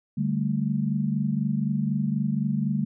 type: chord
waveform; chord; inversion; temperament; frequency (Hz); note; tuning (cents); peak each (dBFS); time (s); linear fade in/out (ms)
sine; D suspended fourth; none; equal; 146.83 / 196 / 220; D3 / G3 / A3; 0 / 0 / 0; -27; 0.17-2.85; 10
effects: none